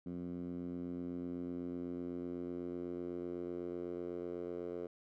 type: tone with band-pass filter sweep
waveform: 10% pulse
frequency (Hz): 88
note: F2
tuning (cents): +14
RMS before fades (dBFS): -42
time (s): 0.06-4.87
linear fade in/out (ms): 5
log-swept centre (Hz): 220 to 430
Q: 2.6
effects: none